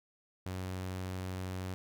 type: tone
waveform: sawtooth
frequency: 92.8 Hz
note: F#2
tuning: 6 cents sharp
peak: -33 dBFS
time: 0.46-1.74 s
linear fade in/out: 0 ms
effects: none